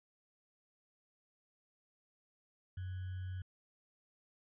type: tone with sample-and-hold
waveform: sine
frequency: 92.5 Hz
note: F#2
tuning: in tune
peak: -39 dBFS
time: 2.77-3.42 s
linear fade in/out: 5 ms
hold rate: 1575 Hz
effects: resampled to 8000 Hz